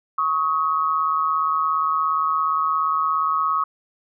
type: tone pair together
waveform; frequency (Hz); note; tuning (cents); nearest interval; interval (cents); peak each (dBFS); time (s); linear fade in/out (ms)
sine; 1108.8 / 1266; C#6 / D#6; 0 / +30; major second; 230; -21; 0.18-3.64; 5
effects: none